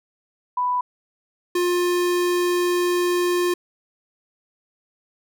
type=tone pair in turn; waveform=sine / square; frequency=991 / 354.1 Hz; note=B5 / F4; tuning=+6 / +24 cents; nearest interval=octave + tritone; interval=1782 cents; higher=first; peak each=-19 dBFS; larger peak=neither; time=0.57-0.81 / 1.55-3.54 s; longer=second; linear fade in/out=5 ms; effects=none